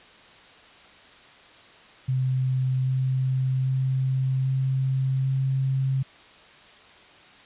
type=tone with pitch steps; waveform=sine; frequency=129.8 / 130.7 / 131.61 / 132.53 / 133.45 Hz; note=C3 / C3 / C3 / C3 / C3; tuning=-13 / -1 / +11 / +23 / +35 cents; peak=-21 dBFS; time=2.08-6.03 s; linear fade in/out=10 ms; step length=790 ms; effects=white hiss -50 dBFS RMS until 7.45 s + resampled to 8000 Hz